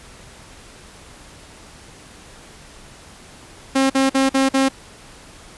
sawtooth tone bursts, 268.3 Hz, C4, 44 cents sharp, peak -10 dBFS, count 5, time 3.75-4.688 s, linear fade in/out 10 ms, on 150 ms, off 47 ms, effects pink hiss -43 dBFS RMS until 5.57 s + resampled to 24000 Hz

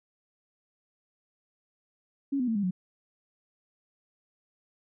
sine tone with pitch steps, 277.2 / 249.8 / 225.2 / 202.9 / 182.88 Hz, C#4 / B3 / A3 / G#3 / F#3, 0 / +20 / +40 / -40 / -20 cents, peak -25 dBFS, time 2.32-2.71 s, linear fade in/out 10 ms, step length 78 ms, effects none

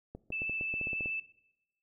clicks, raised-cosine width 2 ms, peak -29 dBFS, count 11, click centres 0.15 / 0.304 / 0.419 / 0.496 / 0.611 / 0.74 / 0.813 / 0.871 / 0.932 / 1.008 / 1.059 s
sine tone with vibrato, 2637 Hz, E7, in tune, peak -33 dBFS, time 0.32-1.2 s, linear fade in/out 5 ms, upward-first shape sine, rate 14 Hz, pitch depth 9 cents each way
effects noise-tail reverb RT60 0.9 s tail -19 dB re dry

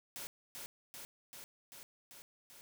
white noise with echo, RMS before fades -45 dBFS, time 0.16-0.27 s, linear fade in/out 0 ms, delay 390 ms, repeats 6, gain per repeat -2 dB, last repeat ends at 2.61 s, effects none

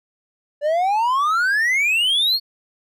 triangle exponential sweep, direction up, 572 to 4435 Hz, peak -14 dBFS, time 0.61-2.4 s, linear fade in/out 50 ms, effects none

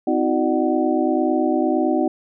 sine tone cluster, 257.9 / 319.7 / 368.6 / 599 / 749 Hz, C4 / D#4 / F#4 / D5 / F#5, -25 / +47 / -7 / +34 / +21 cents, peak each -22 / -20 / -24 / -25 / -25 dBFS, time 0.07-2.08 s, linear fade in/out 5 ms, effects none

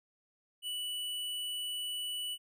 square tone, 2960 Hz, F#7, in tune, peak -36 dBFS, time 0.62-2.38 s, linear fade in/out 50 ms, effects none

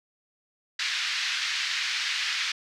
pink band-pass noise, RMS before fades -29 dBFS, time 0.79-2.52 s, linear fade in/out 5 ms, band 1700 to 5200 Hz, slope 24 dB/octave, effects none

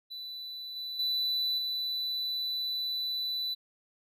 triangle tone with level steps, 3982 Hz, B7, 14 cents sharp, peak -37 / -34 / -26 / -29 dBFS, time 0.1-3.55 s, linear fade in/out 20 ms, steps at 0.76 / 0.99 / 1.58 s, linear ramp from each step 5 ms, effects none

